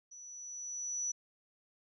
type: tone with level ramp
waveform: sine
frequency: 5920 Hz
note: F#8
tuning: in tune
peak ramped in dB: -49 to -32 dBFS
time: 0.11-1.12 s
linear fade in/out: 10 ms
effects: none